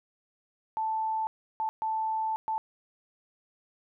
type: tone bursts at uneven times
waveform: sine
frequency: 880 Hz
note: A5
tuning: in tune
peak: -27 dBFS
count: 4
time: 0.77-1.27 / 1.6-1.69 / 1.82-2.36 / 2.48-2.58 s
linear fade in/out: 0 ms
effects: none